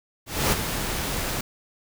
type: noise with ADSR envelope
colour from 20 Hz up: pink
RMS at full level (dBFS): -20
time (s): 0.26-1.41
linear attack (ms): 260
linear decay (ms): 27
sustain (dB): -8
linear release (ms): 4
effects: none